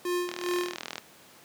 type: tone with tremolo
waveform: square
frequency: 354.8 Hz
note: F4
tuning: 27 cents sharp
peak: -26 dBFS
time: 0.05-0.76 s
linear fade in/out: 2 ms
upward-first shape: sine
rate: 2.5 Hz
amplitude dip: 85%
type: click train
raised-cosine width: 0.2 ms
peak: -16 dBFS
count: 29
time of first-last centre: 0.29-0.981 s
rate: 40.5 Hz
effects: pink hiss -53 dBFS RMS until 1.44 s + high-pass 200 Hz 12 dB/octave